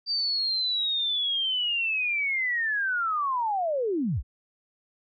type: linear sweep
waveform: sine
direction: down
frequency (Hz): 4682 to 34.4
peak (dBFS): -24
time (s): 0.06-4.23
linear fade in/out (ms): 50
effects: none